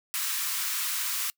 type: high-pass noise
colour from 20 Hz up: white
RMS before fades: -30 dBFS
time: 0.14-1.3 s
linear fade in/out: 0 ms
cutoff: 1000 Hz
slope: 48 dB/octave
effects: noise-tail reverb RT60 0.1 s tail -25 dB re dry